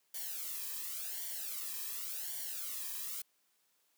blue noise with flanger, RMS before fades -41 dBFS, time 0.14-3.22 s, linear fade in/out 5 ms, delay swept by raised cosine 0.77 to 1.42 ms, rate 0.9 Hz, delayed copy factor -0.9, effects white hiss -75 dBFS RMS until 3.97 s + high-pass 200 Hz 12 dB/octave

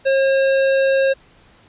triangle tone with hard clipping, 539 Hz, C#5, 49 cents flat, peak -15 dBFS, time 0.05-1.14 s, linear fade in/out 20 ms, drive 17 dB, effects pink hiss -51 dBFS RMS until 1.68 s + resampled to 8000 Hz

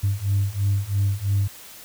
sine beating tone pair, 98 / 101 Hz, G2 / G#2, 0 / -48 cents, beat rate 3 Hz, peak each -22 / -21 dBFS, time 0.03-1.48 s, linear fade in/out 10 ms, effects tanh soft clip ceiling -14 dBFS + white hiss -43 dBFS RMS until 1.84 s

